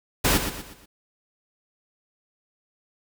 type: noise with echo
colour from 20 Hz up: pink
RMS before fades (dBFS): -20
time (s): 0.24-0.38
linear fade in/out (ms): 10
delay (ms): 120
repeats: 4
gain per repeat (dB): -8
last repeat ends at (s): 0.86
effects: none